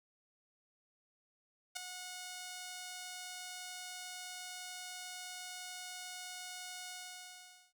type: tone with ADSR envelope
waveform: 5% pulse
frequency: 729 Hz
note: F#5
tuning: 26 cents flat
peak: -24 dBFS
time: 1.75-7.73 s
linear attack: 18 ms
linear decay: 3 ms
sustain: -9 dB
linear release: 830 ms
effects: none